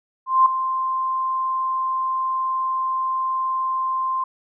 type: tone with ADSR envelope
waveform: sine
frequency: 1046.5 Hz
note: C6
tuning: in tune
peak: -9 dBFS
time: 0.26-4.24 s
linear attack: 200 ms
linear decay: 3 ms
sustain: -11 dB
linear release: 5 ms
effects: none